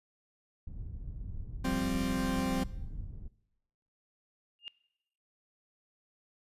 pink low-pass noise, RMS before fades -40 dBFS, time 0.67-3.28 s, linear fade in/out 5 ms, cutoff 100 Hz, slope 12 dB/octave
40% pulse chord, F suspended second, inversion none, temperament equal, 174.61 / 196 / 261.6 Hz, F3 / G3 / C4, 0 / 0 / 0 cents, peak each -36 / -35 / -31 dBFS, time 1.64-2.64 s, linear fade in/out 10 ms
sine tone with exponential growth, 2823 Hz, F7, 18 cents sharp, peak -35 dBFS, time 4.59-4.68 s, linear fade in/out 0 ms, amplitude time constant 19 ms
effects noise-tail reverb RT60 0.9 s tail -21 dB re dry + resampled to 32000 Hz

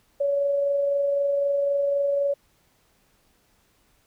sine tone with amplitude modulation, 564 Hz, C#5, 30 cents sharp, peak -19 dBFS, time 0.2-2.34 s, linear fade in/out 10 ms, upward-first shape sine, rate 23.9 Hz, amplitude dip 25%, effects pink hiss -64 dBFS RMS until 4.06 s

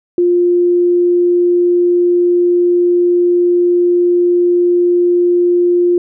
sine tone, 351.7 Hz, F4, 12 cents sharp, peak -8 dBFS, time 0.18-5.98 s, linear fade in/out 2 ms, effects none

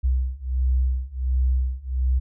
sine beating tone pair, 63.2 / 64.6 Hz, B1 / C2, +41 / -21 cents, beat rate 1.4 Hz, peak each -23 / -22 dBFS, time 0.03-2.2 s, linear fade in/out 20 ms, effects none

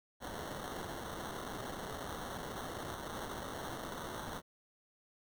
violet noise with sample-and-hold, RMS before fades -43 dBFS, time 0.2-4.42 s, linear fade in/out 50 ms, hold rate 2450 Hz, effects none

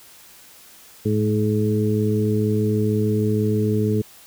harmonic tone with a mistuned harmonic, 106.4 Hz, G#2, 42 cents sharp, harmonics 1 / 2 / 3 / 4, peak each -21 / -22 / -27 / -23 dBFS, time 1.05-4.02 s, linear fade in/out 10 ms, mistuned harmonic 1, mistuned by +35 cents, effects white hiss -47 dBFS RMS until 4.26 s

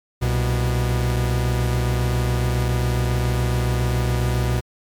45% pulse tone pair together, 64.4 / 121.57 Hz, C2 / B2, -27 / -27 cents, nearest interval major seventh, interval 1100 cents, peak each -22 / -20 dBFS, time 0.21-4.61 s, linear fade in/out 20 ms, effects MP3 96 kbps

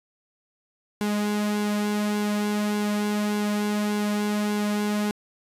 sawtooth tone with flanger, 208.3 Hz, G#3, 5 cents sharp, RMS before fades -25 dBFS, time 1.01-5.11 s, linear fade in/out 0 ms, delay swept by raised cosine 1.6 to 3.2 ms, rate 1.7 Hz, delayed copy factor -0.55, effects resampled to 32000 Hz

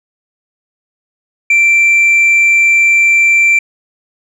sine tone, 2349 Hz, D7, in tune, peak -3 dBFS, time 1.5-3.59 s, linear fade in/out 5 ms, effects tanh soft clip ceiling -5 dBFS

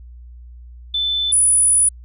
sine tone pair in turn, 3520 / 9859 Hz, A7 / D#9, 0 / -17 cents, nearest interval octave + tritone, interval 1783 cents, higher second, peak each -17 / -11 dBFS, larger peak second, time 0.94-1.32 / 1.32-1.89 s, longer second, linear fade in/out 5 ms, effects added 60 Hz sine -36 dBFS peak until 2.04 s

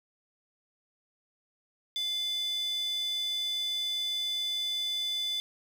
square tone with high-pass filter, 698.5 Hz, F5, in tune, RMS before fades -32 dBFS, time 1.96-5.4 s, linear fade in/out 0 ms, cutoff 3500 Hz, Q 8, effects none

